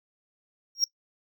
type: tone with exponential growth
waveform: triangle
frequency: 5588 Hz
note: F8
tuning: in tune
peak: -15 dBFS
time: 0.75-0.84 s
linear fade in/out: 1 ms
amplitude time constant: 18 ms
effects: noise-tail reverb RT60 0.1 s tail -22 dB re dry